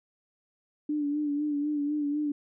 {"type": "tone with vibrato", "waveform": "sine", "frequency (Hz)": 293.7, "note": "D4", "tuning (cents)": 0, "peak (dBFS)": -26, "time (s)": [0.89, 2.32], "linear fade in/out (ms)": 5, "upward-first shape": "sine", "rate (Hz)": 4, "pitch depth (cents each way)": 43, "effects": []}